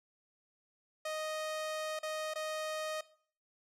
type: tone with dropouts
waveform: sawtooth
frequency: 622.3 Hz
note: D#5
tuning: in tune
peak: -32 dBFS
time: 1.05-3.01 s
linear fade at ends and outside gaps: 5 ms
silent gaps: 1.991-2.03 / 2.338-2.356 s
effects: noise-tail reverb RT60 0.5 s tail -18 dB re dry + low-pass 11000 Hz 12 dB/octave